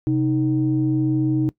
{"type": "tone pair together", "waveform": "sine", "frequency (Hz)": [130.91, 312.1], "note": ["C3", "D#4"], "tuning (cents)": [1, 5], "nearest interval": "octave + minor third", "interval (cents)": 1504, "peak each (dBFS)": [-20, -18], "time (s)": [0.07, 1.49], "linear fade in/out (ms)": 0, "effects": ["noise-tail reverb RT60 0.1 s tail -20 dB re dry", "tanh soft clip ceiling -10 dBFS"]}